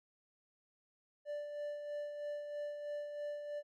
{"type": "tone with tremolo", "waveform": "triangle", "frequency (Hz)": 587.3, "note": "D5", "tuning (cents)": 0, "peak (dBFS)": -36, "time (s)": [1.25, 3.63], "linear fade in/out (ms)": 50, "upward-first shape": "sine", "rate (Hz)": 3.1, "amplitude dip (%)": 45, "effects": []}